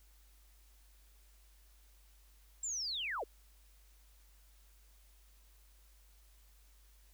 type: linear sweep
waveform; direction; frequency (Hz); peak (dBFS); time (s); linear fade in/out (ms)
sine; down; 7540 to 355; -36; 2.63-3.24; 5
effects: added 50 Hz sine -61 dBFS peak until 7.13 s + white hiss -69 dBFS RMS until 7.13 s